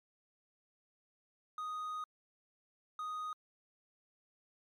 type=tone bursts at uneven times; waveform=triangle; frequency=1244.5 Hz; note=D#6; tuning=in tune; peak=-36 dBFS; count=2; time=1.58-2.04 / 2.99-3.33 s; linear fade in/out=2 ms; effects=MP3 96 kbps